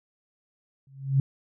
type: tone with exponential growth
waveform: sine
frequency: 135.9 Hz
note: C#3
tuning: 34 cents flat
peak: -15 dBFS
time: 0.87-1.2 s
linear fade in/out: 2 ms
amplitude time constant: 71 ms
effects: none